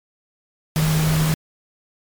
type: tone in noise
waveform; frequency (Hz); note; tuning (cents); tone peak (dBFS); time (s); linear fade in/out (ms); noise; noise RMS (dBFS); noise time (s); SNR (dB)
sine; 156.5; D#3; +10; -16; 0.76-1.34; 0; pink; -25; 0.76-1.34; +6
effects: MP3 96 kbps